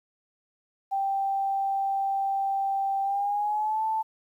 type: tone with pitch glide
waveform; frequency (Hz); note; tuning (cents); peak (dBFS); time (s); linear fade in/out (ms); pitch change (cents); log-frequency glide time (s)
sine; 784 to 880; G5 to A5; 0 to 0; -24; 0.91-4.03; 20; +200; 3.03-3.84
effects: 10-bit